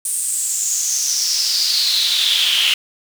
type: noise with high-pass filter sweep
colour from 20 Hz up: brown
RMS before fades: -18 dBFS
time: 0.05-2.74 s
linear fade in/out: 2 ms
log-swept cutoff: 9200 to 2900 Hz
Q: 6.4
effects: none